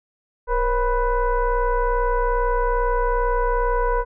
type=tone with frequency modulation; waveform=sine; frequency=476.8 Hz; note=A#4; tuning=39 cents sharp; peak=-17 dBFS; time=0.47-4.05 s; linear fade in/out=50 ms; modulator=508 Hz; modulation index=1.4; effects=none